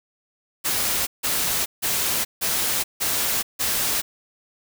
white noise bursts, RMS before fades -23 dBFS, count 6, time 0.64-4.02 s, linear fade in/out 20 ms, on 430 ms, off 160 ms, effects none

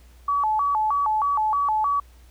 sine tone with vibrato, 991 Hz, B5, 6 cents sharp, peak -19 dBFS, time 0.28-2 s, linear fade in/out 5 ms, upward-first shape square, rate 3.2 Hz, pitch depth 240 cents each way, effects added 60 Hz sine -47 dBFS peak until 2.3 s + pink hiss -58 dBFS RMS until 2.3 s

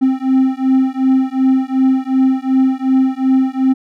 triangle beating tone pair, 261.6 / 264.3 Hz, C4 / C4, 0 / +18 cents, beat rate 2.7 Hz, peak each -12 dBFS, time 0.01-3.74 s, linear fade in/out 20 ms, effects none

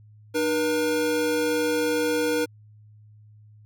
square tone pair together, 303.7 / 480.4 Hz, D#4 / B4, -42 / -48 cents, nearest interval minor sixth, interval 794 cents, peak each -27 / -24 dBFS, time 0.34-2.46 s, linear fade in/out 20 ms, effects added 106 Hz sine -48 dBFS peak until 3.65 s

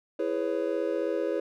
triangle chord, C# minor seventh, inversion first, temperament just, 332.6 / 415.8 / 498.9 / 554.4 Hz, E4 / G#4 / B4 / C#5, +16 / +2 / +17 / 0 cents, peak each -30 dBFS, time 0.19-1.4 s, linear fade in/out 5 ms, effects none

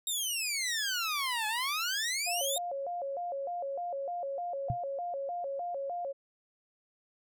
15% pulse exponential two-way sweep, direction down then up, 3766 to 843 to 3766 Hz, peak -24 dBFS, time 0.07-2.58 s, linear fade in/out 2 ms, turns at 1.47 s
sine tone with vibrato, 622.3 Hz, D#5, in tune, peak -33 dBFS, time 2.26-6.13 s, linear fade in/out 20 ms, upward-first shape square, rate 3.3 Hz, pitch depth 210 cents each way
sine tone with exponential decay, 123.47 Hz, B2, in tune, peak -24 dBFS, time 4.7-4.78 s, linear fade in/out 0 ms, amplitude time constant 17 ms
effects none

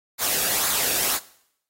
white noise with flanger, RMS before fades -23 dBFS, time 0.18-1.2 s, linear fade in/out 50 ms, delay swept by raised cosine 0.34 to 0.99 ms, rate 2 Hz, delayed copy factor -0.5, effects noise-tail reverb RT60 0.7 s tail -19 dB re dry + AAC 48 kbps

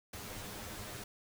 pink noise with comb filter, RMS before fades -45 dBFS, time 0.13-1.04 s, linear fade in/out 5 ms, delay 9.8 ms, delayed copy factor +0.9, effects none

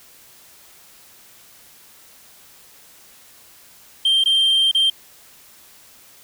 sine tone with dropouts, 3161 Hz, G7, 14 cents sharp, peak -11 dBFS, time 4.05-4.9 s, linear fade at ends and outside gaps 5 ms, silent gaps 4.239-4.258 / 4.714-4.748 s, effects tanh soft clip ceiling -12 dBFS + white hiss -48 dBFS RMS until 6.23 s

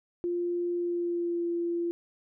sine tone with pitch glide, 349.2 to 342.6 Hz, F4 to F4, 0 to -33 cents, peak -27 dBFS, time 0.24-1.91 s, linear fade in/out 0 ms, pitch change -33 cents, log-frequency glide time 0.74-1.47 s, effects none

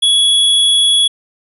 square tone, 3367 Hz, G#7, 23 cents sharp, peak -9 dBFS, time 0.02-1.08 s, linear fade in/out 10 ms, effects resampled to 32000 Hz

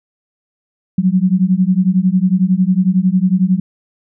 sine beating tone pair, 180 / 191 Hz, F#3 / G3, -47 / -45 cents, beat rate 11 Hz, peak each -13 dBFS, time 0.98-3.6 s, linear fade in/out 5 ms, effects none

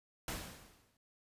pink noise with exponential decay, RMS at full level -38 dBFS, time 0.28-0.97 s, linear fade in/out 2 ms, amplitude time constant 150 ms, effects resampled to 32000 Hz

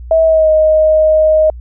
sine tone with pitch glide, 647 to 623.9 Hz, E5 to D#5, -32 to +5 cents, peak -6 dBFS, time 0.11-1.5 s, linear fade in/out 2 ms, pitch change -63 cents, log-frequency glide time 0.24-0.5 s, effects added 60 Hz sine -26 dBFS peak until 1.6 s

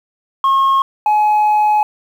sine tone pair in turn, 1082 / 845.8 Hz, C#6 / G#5, -42 / +31 cents, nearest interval major third, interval 427 cents, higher first, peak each -7 dBFS, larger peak neither, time 0.44-0.82 / 1.06-1.83 s, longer second, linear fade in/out 2 ms, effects tanh soft clip ceiling -9 dBFS + 7-bit

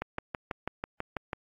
click train, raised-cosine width 0.5 ms, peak -17 dBFS, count 9, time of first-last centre 0.02-1.331 s, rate 6.1 Hz, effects AAC 48 kbps

